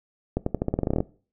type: accelerating click train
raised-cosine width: 2 ms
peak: -10 dBFS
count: 14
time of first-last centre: 0.37-1.005 s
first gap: 94 ms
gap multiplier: 0.88
effects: noise-tail reverb RT60 0.4 s tail -20 dB re dry